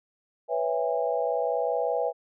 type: chord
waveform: sine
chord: C# minor seventh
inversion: third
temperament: equal with one note detuned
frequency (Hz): 493.9 / 554.4 / 659.3 / 815.4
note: B4 / C#5 / E5 / G#5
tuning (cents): 0 / 0 / 0 / -32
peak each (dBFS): -28 / -31 / -29 / -31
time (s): 0.48-2.13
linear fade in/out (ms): 50
effects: none